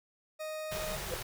40% pulse tone, 622 Hz, D#5, 1 cent flat, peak -36 dBFS, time 0.39-0.97 s, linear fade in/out 20 ms
pink band-stop noise, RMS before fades -39 dBFS, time 0.71-1.23 s, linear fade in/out 10 ms, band 210 to 340 Hz, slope 96 dB/octave
triangle tone with exponential growth, 510 Hz, C5, 44 cents flat, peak -27 dBFS, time 1.06-1.14 s, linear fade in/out 2 ms, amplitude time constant 17 ms
effects none

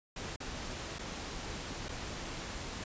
pink noise with dropouts, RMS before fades -41 dBFS, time 0.16-2.84 s, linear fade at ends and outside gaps 5 ms, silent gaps 0.362-0.402 / 0.986-0.991 / 1.886-1.89 s, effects resampled to 16000 Hz

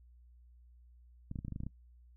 clicks, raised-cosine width 5 ms, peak -28 dBFS, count 10, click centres 1.314 / 1.358 / 1.389 / 1.449 / 1.482 / 1.523 / 1.561 / 1.604 / 1.635 / 1.666 s, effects noise-tail reverb RT60 0.1 s tail -20 dB re dry + added 60 Hz sine -57 dBFS peak until 2.16 s

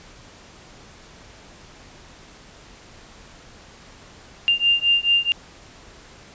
sine beating tone pair, 2794 / 2798.6 Hz, F7 / F7, 0 / +3 cents, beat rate 4.6 Hz, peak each -19 dBFS, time 4.48-5.32 s, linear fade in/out 0 ms, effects pink hiss -46 dBFS RMS until 6.34 s + resampled to 16000 Hz

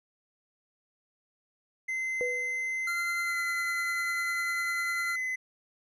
triangle tone with pitch glide, 2063 to 2032 Hz, C7 to B6, -25 to +49 cents, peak -28 dBFS, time 1.88-5.36 s, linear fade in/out 10 ms, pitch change -26 cents, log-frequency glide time 3.23-3.38 s
sine tone with exponential decay, 493.9 Hz, B4, in tune, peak -27 dBFS, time 2.21-2.77 s, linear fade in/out 0 ms, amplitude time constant 120 ms
square tone with tremolo, 1387 Hz, F6, 12 cents flat, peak -33 dBFS, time 2.87-5.16 s, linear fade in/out 5 ms, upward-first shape sine, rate 10 Hz, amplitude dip 35%
effects resampled to 32000 Hz

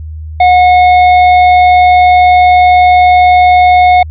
sine tone with hard clipping, 726 Hz, F#5, 33 cents flat, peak -4 dBFS, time 0.4-4.03 s, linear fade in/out 5 ms, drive 9 dB, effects added 78 Hz sine -20 dBFS peak until 4.1 s + resampled to 8000 Hz

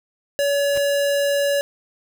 square tone, 567 Hz, C#5, 39 cents sharp, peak -18 dBFS, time 0.39-1.61 s, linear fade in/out 0 ms
pink noise with exponential growth, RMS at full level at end -30 dBFS, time 0.68-0.78 s, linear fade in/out 5 ms, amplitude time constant 21 ms
effects none

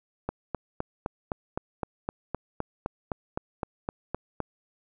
click train, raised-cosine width 1 ms, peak -15 dBFS, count 17, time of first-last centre 0.29-4.403 s, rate 3.89 Hz, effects none

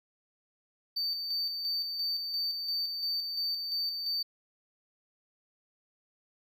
triangle tone with tremolo, 4585 Hz, D8, 42 cents flat, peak -28 dBFS, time 0.96-4.23 s, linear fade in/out 10 ms, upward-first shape square, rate 2.9 Hz, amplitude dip 40%, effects none

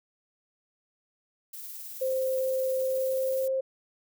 violet noise with tremolo, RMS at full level -40 dBFS, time 1.53-3.48 s, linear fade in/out 5 ms, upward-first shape sine, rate 19 Hz, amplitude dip 25%
sine tone with pitch glide, 523.3 to 529.1 Hz, C5 to C5, 0 to +19 cents, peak -25 dBFS, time 2.01-3.61 s, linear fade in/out 10 ms, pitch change +19 cents, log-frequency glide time 2.88-3.48 s
effects none

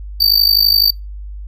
square tone with amplitude modulation, 4612 Hz, D8, 32 cents flat, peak -6 dBFS, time 0.2-0.91 s, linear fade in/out 10 ms, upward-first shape sine, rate 51.9 Hz, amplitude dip 85%, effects noise-tail reverb RT60 0.2 s tail -26 dB re dry + added 50 Hz sine -26 dBFS peak until 1.47 s

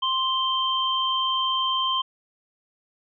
sine tone pair together, 1046.5 / 3136 Hz, C6 / G7, 0 / 0 cents, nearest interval octave + perfect fifth, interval 1900 cents, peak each -24 dBFS, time 0.02-2.02 s, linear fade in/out 10 ms, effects none

